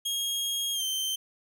sawtooth tone with pitch glide, 3264 to 3113 Hz, G#7 to G7, -31 to -13 cents, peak -25 dBFS, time 0.05-1.16 s, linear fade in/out 10 ms, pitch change -82 cents, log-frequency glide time 0.73-0.84 s, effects none

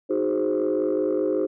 sine chord, Ab dominant seventh, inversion second, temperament equal, 311.1 / 370 / 415.3 / 523.3 Hz, Eb4 / Gb4 / Ab4 / C5, 0 / 0 / 0 / 0 cents, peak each -25 dBFS, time 0.09-1.47 s, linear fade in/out 20 ms, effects tanh soft clip ceiling -15 dBFS

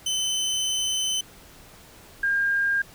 25% pulse / sine tone pair in turn, 3045 / 1609.2 Hz, F#7 / G6, +49 / +45 cents, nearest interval major seventh, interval 1104 cents, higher first, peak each -20 dBFS, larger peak neither, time 0.06-1.21 / 2.23-2.82 s, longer first, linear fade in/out 5 ms, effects pink hiss -49 dBFS RMS until 2.94 s

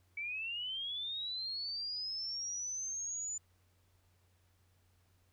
sine linear sweep, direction up, 2271 to 7040 Hz, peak -37 dBFS, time 0.17-3.38 s, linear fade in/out 5 ms, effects added 90 Hz sine -69 dBFS peak until 5.32 s + pink hiss -75 dBFS RMS until 5.32 s

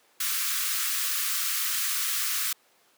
white high-pass noise, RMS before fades -28 dBFS, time 0.2-2.53 s, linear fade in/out 5 ms, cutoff 1100 Hz, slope 96 dB/octave, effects pink hiss -62 dBFS RMS until 2.97 s + high-pass 400 Hz 12 dB/octave

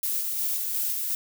violet noise with tremolo, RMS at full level -27 dBFS, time 0.03-1.15 s, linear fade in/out 2 ms, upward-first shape square, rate 2.8 Hz, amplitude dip 25%, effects none

